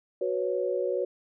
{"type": "chord", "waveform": "sine", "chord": "F# suspended fourth", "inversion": "none", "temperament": "just", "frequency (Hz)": [370, 493.3, 555], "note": ["F#4", "B4", "C#5"], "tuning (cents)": [0, -2, 2], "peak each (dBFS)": -30, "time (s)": [0.21, 1.05], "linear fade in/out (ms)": 5, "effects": []}